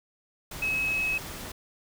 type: tone in noise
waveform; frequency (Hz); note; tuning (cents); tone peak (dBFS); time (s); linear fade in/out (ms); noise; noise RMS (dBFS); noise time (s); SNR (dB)
sine; 2567; E7; -47; -25; 0.62-1.18; 5; pink; -39; 0.51-1.52; +11
effects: none